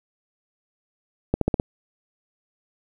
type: accelerating click train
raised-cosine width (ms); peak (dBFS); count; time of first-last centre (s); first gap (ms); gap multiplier
2; -6; 5; 1.34-1.599; 73; 0.92
effects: 8-bit